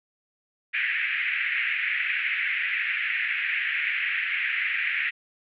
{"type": "band-pass noise", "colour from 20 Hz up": "white", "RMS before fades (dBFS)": -27, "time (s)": [0.73, 5.11], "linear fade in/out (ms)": 20, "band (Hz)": [1700, 2500], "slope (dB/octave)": 48, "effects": []}